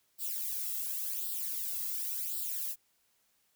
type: noise with flanger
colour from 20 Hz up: violet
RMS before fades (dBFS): -36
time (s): 0.18-2.76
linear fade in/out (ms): 50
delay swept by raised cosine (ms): 0.23 to 1.53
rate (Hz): 0.91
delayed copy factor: +0.75
effects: white hiss -73 dBFS RMS until 3.55 s